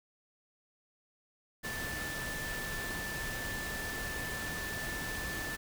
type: tone in noise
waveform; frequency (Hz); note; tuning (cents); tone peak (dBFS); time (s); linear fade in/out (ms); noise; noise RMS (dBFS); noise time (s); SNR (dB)
sine; 1760; A6; 0; -39; 1.63-5.57; 20; pink; -40; 1.63-5.57; -2
effects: none